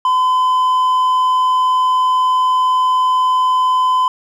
sine tone with hard clipping, 1017 Hz, C6, 50 cents flat, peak -12 dBFS, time 0.05-4.08 s, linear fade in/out 2 ms, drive 3 dB, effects none

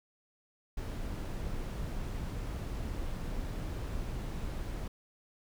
brown noise, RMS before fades -37 dBFS, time 0.77-4.88 s, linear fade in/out 5 ms, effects none

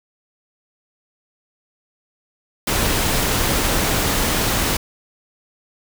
pink noise, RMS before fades -19 dBFS, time 2.67-4.77 s, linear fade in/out 5 ms, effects none

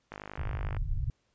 click train, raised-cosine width 0.5 ms, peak -25 dBFS, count 34, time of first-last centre 0.12-0.767 s, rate 51 Hz
pink low-pass noise, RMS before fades -32 dBFS, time 0.38-1.1 s, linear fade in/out 2 ms, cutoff 140 Hz, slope 96 dB/octave
effects pink hiss -74 dBFS RMS until 1.34 s + resampled to 16000 Hz

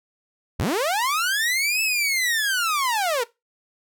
sawtooth linear two-way sweep, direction up then down, 48 to 2637 to 442.4 Hz, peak -17 dBFS, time 0.59-3.24 s, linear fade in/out 10 ms, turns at 1.82 s, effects noise-tail reverb RT60 0.2 s tail -19 dB re dry

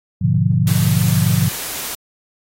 sine chord, G# diminished seventh, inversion none, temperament equal with one note detuned, 103.83 / 123.47 / 147.26 / 174.61 Hz, G#2 / B2 / D3 / F3, 0 / 0 / +5 / 0 cents, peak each -18 dBFS, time 0.21-1.49 s, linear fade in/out 10 ms
white noise, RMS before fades -26 dBFS, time 0.67-1.95 s, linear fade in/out 2 ms
effects AAC 48 kbps

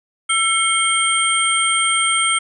sine tone cluster, 1341 / 2174 / 3174 / 8720 Hz, E6 / C#7 / G7 / C#9, +29 / -34 / +21 / -29 cents, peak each -20 dBFS, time 0.29-2.39 s, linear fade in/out 10 ms, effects none

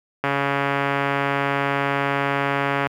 click train, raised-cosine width 0.5 ms, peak -6 dBFS, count 369, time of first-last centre 0.24-2.869 s, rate 140 Hz, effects high-pass 100 Hz 12 dB/octave + 8-bit

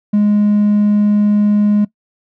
triangle tone, 207.7 Hz, G#3, in tune, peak -6 dBFS, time 0.13-1.85 s, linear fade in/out 10 ms, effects noise-tail reverb RT60 0.1 s tail -21 dB re dry + tanh soft clip ceiling -4 dBFS

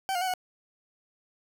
40% pulse tone with pitch steps, 770 / 711 / 752 / 734 Hz, G5 / F5 / F#5 / F#5, -31 / +31 / +28 / -14 cents, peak -26 dBFS, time 0.09-0.338 s, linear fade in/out 0 ms, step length 62 ms, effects none

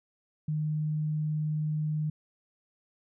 sine tone, 153.1 Hz, D#3, 28 cents flat, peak -27 dBFS, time 0.48-2.1 s, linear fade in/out 5 ms, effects none

